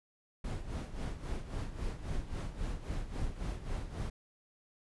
brown noise with tremolo, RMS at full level -35 dBFS, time 0.44-4.1 s, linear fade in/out 5 ms, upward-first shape sine, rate 3.7 Hz, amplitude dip 70%, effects resampled to 24000 Hz

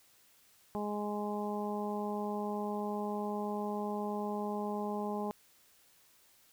harmonic tone, 207.7 Hz, G#3, in tune, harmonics 1 / 2 / 3 / 4 / 5, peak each -37 / -39 / -43 / -40 / -45 dBFS, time 0.75-5.31 s, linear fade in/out 0 ms, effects white hiss -65 dBFS RMS until 6.52 s

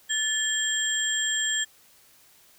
sine tone cluster, 1745 / 3218 / 7470 Hz, A6 / G7 / A#8, -15 / +45 / +3 cents, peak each -28 dBFS, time 0.09-1.65 s, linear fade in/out 20 ms, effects white hiss -57 dBFS RMS until 2.58 s

